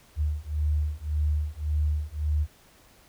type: beating tone pair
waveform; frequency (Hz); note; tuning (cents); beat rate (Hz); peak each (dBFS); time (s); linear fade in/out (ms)
sine; 74.4 / 76.2; D2 / D#2; +23 / -36; 1.8; -27; 0.16-2.47; 50
effects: pink hiss -57 dBFS RMS until 3.08 s